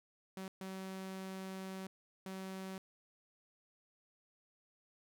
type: tone bursts at uneven times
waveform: sawtooth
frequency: 190 Hz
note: F#3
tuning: 46 cents sharp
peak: -39 dBFS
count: 3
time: 0.37-0.48 / 0.61-1.87 / 2.26-2.78 s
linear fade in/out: 2 ms
effects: none